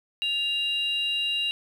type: tone pair together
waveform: sine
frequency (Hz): 2800 / 3870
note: F7 / B7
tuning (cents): +4 / -36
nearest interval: tritone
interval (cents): 560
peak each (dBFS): -24 / -30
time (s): 0.22-1.51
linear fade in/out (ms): 0
effects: tanh soft clip ceiling -18 dBFS + 9-bit